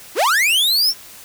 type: linear sweep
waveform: 45% pulse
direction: up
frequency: 266.9 to 5580 Hz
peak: -13 dBFS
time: 0.15-0.94 s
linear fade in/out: 50 ms
effects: white hiss -40 dBFS RMS until 1.24 s